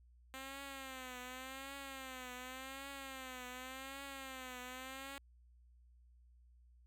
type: tone with vibrato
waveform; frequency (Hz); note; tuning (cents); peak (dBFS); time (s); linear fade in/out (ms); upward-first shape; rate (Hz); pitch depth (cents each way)
5% pulse; 262.9; C4; +8; -35; 0.34-5.18; 0; triangle; 0.88; 100
effects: added 60 Hz sine -62 dBFS peak until 6.86 s